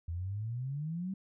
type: exponential sweep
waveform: sine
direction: up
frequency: 81.3 to 196 Hz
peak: -34 dBFS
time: 0.08-1.14 s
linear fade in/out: 5 ms
effects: none